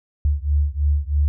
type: beating tone pair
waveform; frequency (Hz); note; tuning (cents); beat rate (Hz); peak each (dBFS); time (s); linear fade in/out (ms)
sine; 71.6 / 74.7; D2 / D2; -43 / +30; 3.1; -19 / -20; 0.25-1.28; 0
effects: none